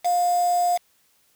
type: tone with quantisation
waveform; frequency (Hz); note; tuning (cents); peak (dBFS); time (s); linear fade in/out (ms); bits
sine; 706; F5; +19; -18; 0.04-0.78; 20; 5
effects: white hiss -63 dBFS RMS until 1.35 s